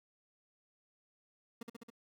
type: tone with echo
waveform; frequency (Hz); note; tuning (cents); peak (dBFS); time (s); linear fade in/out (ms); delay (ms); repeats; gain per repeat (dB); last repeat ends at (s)
30% pulse; 232.3; A#3; -6; -39; 1.61-1.63; 5; 68; 4; -2; 1.902
effects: none